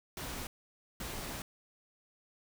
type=noise bursts at uneven times; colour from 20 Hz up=pink; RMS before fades=-41 dBFS; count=2; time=0.17-0.47 / 1-1.42 s; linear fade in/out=2 ms; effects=none